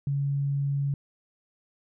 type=tone; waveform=sine; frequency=140.4 Hz; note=C#3; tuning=22 cents sharp; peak=-24 dBFS; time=0.07-0.94 s; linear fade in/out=2 ms; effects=none